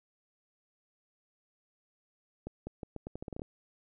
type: accelerating click train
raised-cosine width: 2 ms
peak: -26 dBFS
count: 12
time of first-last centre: 2.47-3.419 s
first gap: 200 ms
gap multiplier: 0.81
effects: none